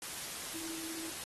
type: tone in noise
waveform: sine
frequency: 326.5 Hz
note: E4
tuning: 17 cents flat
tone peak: -45 dBFS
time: 0.54-1.1 s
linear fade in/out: 2 ms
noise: white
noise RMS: -42 dBFS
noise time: 0.02-1.24 s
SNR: -6 dB
effects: AAC 32 kbps